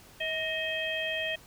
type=harmonic tone with a mistuned harmonic; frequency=638 Hz; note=D#5; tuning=43 cents sharp; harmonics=1 / 3 / 4 / 5; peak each=-35 / -35 / -35 / -35 dBFS; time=0.2-1.36 s; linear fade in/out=10 ms; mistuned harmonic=3; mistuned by=-48 cents; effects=pink hiss -54 dBFS RMS until 1.46 s